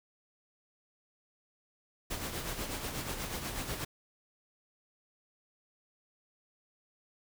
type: noise with tremolo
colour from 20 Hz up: pink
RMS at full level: -36 dBFS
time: 2.1-3.85 s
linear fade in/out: 10 ms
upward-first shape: sine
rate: 8.2 Hz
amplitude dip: 50%
effects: none